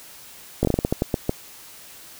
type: slowing click train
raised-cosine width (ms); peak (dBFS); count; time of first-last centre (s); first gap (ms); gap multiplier
2; -6; 11; 0.63-1.294; 19; 1.26
effects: white hiss -44 dBFS RMS until 2.19 s